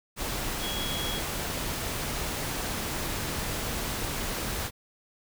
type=tone in noise; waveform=sine; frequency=3322 Hz; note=G#7; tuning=in tune; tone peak=-34 dBFS; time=0.59-1.22 s; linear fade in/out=50 ms; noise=pink; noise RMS=-32 dBFS; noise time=0.16-4.71 s; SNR=-5 dB; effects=none